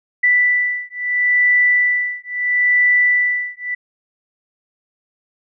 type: beating tone pair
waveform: sine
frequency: 1975.5 / 1976.25 Hz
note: B6 / B6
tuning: 0 / +1 cents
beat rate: 0.75 Hz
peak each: -16 dBFS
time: 0.23-3.75 s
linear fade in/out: 10 ms
effects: none